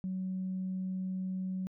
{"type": "tone", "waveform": "sine", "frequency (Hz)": 186.9, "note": "F#3", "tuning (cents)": 18, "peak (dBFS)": -32, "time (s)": [0.04, 1.67], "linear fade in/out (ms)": 0, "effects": ["tanh soft clip ceiling -28 dBFS"]}